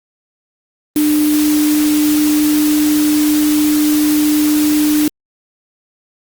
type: tone in noise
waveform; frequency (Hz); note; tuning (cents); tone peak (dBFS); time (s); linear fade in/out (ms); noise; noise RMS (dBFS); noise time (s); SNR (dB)
sine; 300; D4; +37; -10; 0.96-5.08; 2; white; -22; 0.96-5.08; +9
effects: Opus 32 kbps